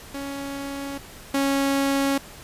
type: tone pair in turn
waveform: sawtooth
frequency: 278.1 / 275.7 Hz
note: C#4 / C#4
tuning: +6 / -9 cents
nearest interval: unison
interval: 15 cents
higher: first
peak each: -26 / -16 dBFS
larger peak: second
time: 0.14-0.98 / 1.34-2.18 s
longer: neither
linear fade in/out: 5 ms
effects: pink hiss -43 dBFS RMS until 2.43 s + resampled to 32000 Hz